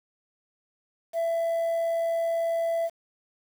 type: tone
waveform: sine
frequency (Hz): 667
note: E5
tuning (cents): +20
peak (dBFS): -21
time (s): 1.13-2.9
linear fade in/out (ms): 50
effects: tanh soft clip ceiling -23 dBFS + 8-bit